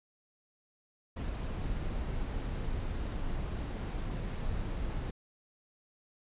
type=noise; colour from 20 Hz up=brown; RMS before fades=-35 dBFS; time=1.16-5.11 s; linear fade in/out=10 ms; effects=resampled to 8000 Hz